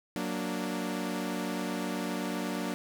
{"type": "chord", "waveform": "sawtooth", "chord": "Gb augmented", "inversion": "none", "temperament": "equal", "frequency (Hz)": [185, 233.1, 293.7], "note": ["Gb3", "Bb3", "D4"], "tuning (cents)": [0, 0, 0], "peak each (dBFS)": -32, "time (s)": [0.16, 2.74], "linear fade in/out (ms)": 0, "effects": []}